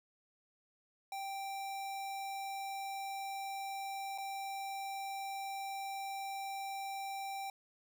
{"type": "tone with dropouts", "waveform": "square", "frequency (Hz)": 784, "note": "G5", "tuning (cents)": 0, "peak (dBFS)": -40, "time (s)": [1.12, 7.5], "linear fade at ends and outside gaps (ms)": 2, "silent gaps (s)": [4.178, 4.183], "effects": []}